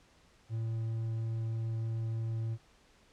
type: tone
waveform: triangle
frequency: 112.9 Hz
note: A2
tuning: 45 cents sharp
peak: -30 dBFS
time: 0.49-2.58 s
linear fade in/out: 50 ms
effects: pink hiss -64 dBFS RMS until 3.12 s + low-pass 7000 Hz 12 dB/octave